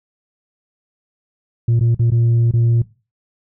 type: tone with dropouts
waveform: sine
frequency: 116.8 Hz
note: A#2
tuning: 4 cents sharp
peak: -9 dBFS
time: 1.68-2.82 s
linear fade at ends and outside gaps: 5 ms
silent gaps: 1.795-1.808 / 1.947-1.994 / 2.104-2.118 / 2.512-2.536 s
effects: noise-tail reverb RT60 0.3 s tail -19 dB re dry + tanh soft clip ceiling -10 dBFS